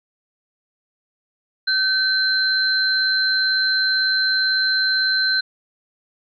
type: tone pair together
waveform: sine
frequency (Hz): 1536 / 4101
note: G6 / C8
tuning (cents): -36 / -36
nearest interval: octave + perfect fourth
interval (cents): 1700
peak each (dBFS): -19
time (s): 1.67-5.41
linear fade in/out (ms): 10
effects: none